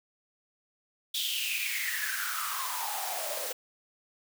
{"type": "noise with high-pass filter sweep", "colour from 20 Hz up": "white", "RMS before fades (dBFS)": -33, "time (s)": [1.14, 3.53], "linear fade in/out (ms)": 10, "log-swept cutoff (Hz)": [3500, 510], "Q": 8.9, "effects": []}